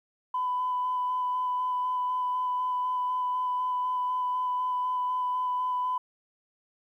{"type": "tone with vibrato", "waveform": "sine", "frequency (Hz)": 1001, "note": "B5", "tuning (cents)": 23, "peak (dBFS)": -25, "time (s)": [0.34, 5.98], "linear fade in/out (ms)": 5, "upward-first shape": "square", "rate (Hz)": 4, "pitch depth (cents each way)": 9, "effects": ["tanh soft clip ceiling -21 dBFS", "11-bit"]}